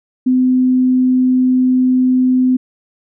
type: tone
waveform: sine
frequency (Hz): 255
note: C4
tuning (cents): -44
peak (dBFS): -9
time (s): 0.26-2.57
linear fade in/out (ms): 10
effects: none